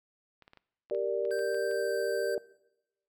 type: clicks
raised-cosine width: 0.3 ms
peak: -37 dBFS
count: 11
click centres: 0.423 / 0.479 / 0.534 / 0.573 / 0.899 / 0.948 / 1.252 / 1.308 / 1.391 / 1.545 / 1.713 s
type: chord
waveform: sine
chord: G minor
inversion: none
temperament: equal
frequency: 392 / 466.2 / 587.3 Hz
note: G4 / Bb4 / D5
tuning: 0 / 0 / 0 cents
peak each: -33 / -32 / -32 dBFS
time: 0.91-2.38 s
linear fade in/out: 2 ms
type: tone with pitch glide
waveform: square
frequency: 1568 to 1559 Hz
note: G6 to G6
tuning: 0 to -10 cents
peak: -39 dBFS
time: 1.31-2.35 s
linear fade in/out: 5 ms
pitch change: -10 cents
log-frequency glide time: 1.72-1.93 s
effects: noise-tail reverb RT60 0.9 s tail -21 dB re dry